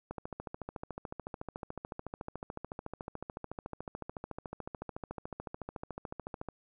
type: click train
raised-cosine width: 1 ms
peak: -25 dBFS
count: 89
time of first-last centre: 0.11-6.487 s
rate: 13.8 Hz
effects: none